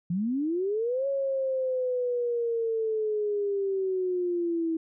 sine linear two-way sweep, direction up then down, 164.81 to 554.4 to 322.4 Hz, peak -25 dBFS, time 0.1-4.77 s, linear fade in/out 5 ms, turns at 1.07 s, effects none

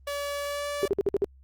sawtooth tone with pitch glide, 572 to 578.3 Hz, D5 to D5, -46 to -27 cents, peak -26 dBFS, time 0.07-0.88 s, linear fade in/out 5 ms, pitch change +19 cents, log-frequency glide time 0.39-0.66 s
sine tone bursts, 398.5 Hz, G4, 28 cents sharp, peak -20 dBFS, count 6, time 0.83-1.244 s, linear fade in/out 0 ms, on 24 ms, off 54 ms
effects added 66 Hz sine -51 dBFS peak until 1.43 s + Opus 32 kbps

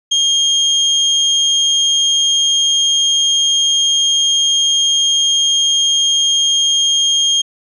35% pulse tone, 3226 Hz, G7, 49 cents sharp, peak -9 dBFS, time 0.11-7.42 s, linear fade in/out 10 ms, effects resampled to 24000 Hz

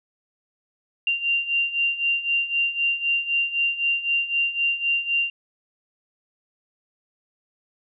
sine beating tone pair, 2774 / 2777.9 Hz, F7 / F7, -12 / -10 cents, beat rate 3.9 Hz, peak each -26 / -22 dBFS, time 1.07-5.3 s, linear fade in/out 2 ms, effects none

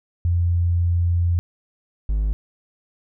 sine / triangle tone pair in turn, 86.6 / 51.85 Hz, F2 / G#1, -14 / -2 cents, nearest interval major sixth, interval 888 cents, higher first, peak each -16 dBFS, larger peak neither, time 0.25-1.39 / 2.09-2.33 s, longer first, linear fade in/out 0 ms, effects none

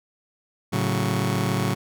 sawtooth chord, F# minor, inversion first, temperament just, 111 / 138.75 / 185 Hz, A2 / C#3 / F#3, +16 / +2 / 0 cents, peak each -22 dBFS, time 0.72-1.75 s, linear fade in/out 20 ms, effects none

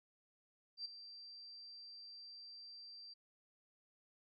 sine tone with ADSR envelope, 4699 Hz, D8, in tune, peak -39 dBFS, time 0.77-3.14 s, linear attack 82 ms, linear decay 10 ms, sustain -12 dB, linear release 12 ms, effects MP3 96 kbps

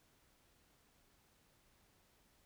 silence, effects pink hiss -72 dBFS RMS until 2.45 s

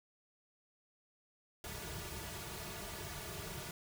pink noise with comb filter, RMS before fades -45 dBFS, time 1.64-3.71 s, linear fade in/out 2 ms, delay 3.8 ms, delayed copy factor -0.95, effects none

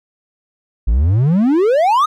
triangle exponential sweep, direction up, 49.64 to 1285 Hz, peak -8 dBFS, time 0.87-2.06 s, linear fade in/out 10 ms, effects none

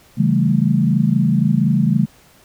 sine chord, A dominant seventh, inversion first, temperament equal, 138.59 / 164.81 / 196 / 220 Hz, C#3 / E3 / G3 / A3, 0 / 0 / 0 / 0 cents, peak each -18 dBFS, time 0.17-2.06 s, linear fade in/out 20 ms, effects pink hiss -50 dBFS RMS until 2.44 s

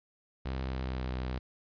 sawtooth tone with pitch glide, 65.41 to 63.4 Hz, C2 to B1, 0 to +46 cents, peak -29 dBFS, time 0.45-1.39 s, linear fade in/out 10 ms, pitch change -54 cents, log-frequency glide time 0.6-1.11 s, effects resampled to 11025 Hz + 11-bit

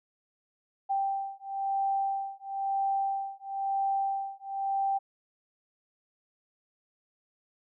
sine beating tone pair, 784 / 785 Hz, G5 / G5, 0 / +2 cents, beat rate 1 Hz, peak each -31 dBFS, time 0.89-4.99 s, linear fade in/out 20 ms, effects none

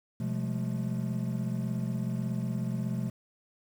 triangle tone cluster, 126.6 / 174.2 / 199.3 / 215.8 Hz, B2 / F3 / G3 / A3, +43 / -4 / +29 / -33 cents, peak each -31 / -33 / -37 / -33 dBFS, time 0.2-3.1 s, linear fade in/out 5 ms, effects 9-bit

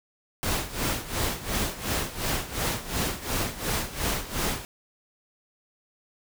pink noise with tremolo, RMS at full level -26 dBFS, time 0.43-4.65 s, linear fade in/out 0 ms, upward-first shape sine, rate 2.8 Hz, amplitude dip 80%, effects none

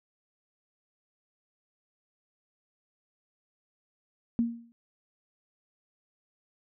sine tone with exponential decay, 233.5 Hz, A#3, 3 cents sharp, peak -20 dBFS, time 4.39-4.72 s, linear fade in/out 0 ms, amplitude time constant 71 ms, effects none

